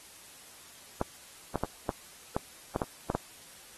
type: clicks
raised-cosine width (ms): 1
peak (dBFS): -15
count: 9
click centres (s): 1.014 / 1.557 / 1.636 / 1.892 / 2.365 / 2.761 / 2.818 / 3.101 / 3.15
effects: white hiss -52 dBFS RMS until 3.77 s + AAC 32 kbps